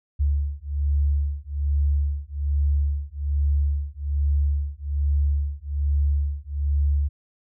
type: beating tone pair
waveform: sine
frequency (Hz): 71.2 / 72.4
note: C#2 / D2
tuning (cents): +47 / -24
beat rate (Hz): 1.2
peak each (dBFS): -23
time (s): 0.19-7.09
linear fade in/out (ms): 20
effects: none